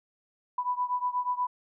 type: beating tone pair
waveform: sine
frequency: 987.8 / 996.1 Hz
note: B5 / B5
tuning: 0 / +15 cents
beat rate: 8.3 Hz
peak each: -29 / -31 dBFS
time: 0.58-1.47 s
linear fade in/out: 5 ms
effects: none